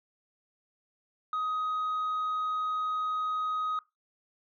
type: tone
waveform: sine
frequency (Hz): 1256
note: D#6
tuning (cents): +16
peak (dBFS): -26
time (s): 1.33-3.79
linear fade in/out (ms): 2
effects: noise-tail reverb RT60 0.2 s tail -20 dB re dry + tanh soft clip ceiling -27 dBFS